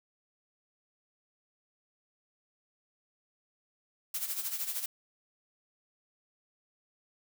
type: noise with tremolo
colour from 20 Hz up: blue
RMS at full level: -33 dBFS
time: 4.14-4.86 s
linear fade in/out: 5 ms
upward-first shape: sine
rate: 13 Hz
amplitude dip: 65%
effects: none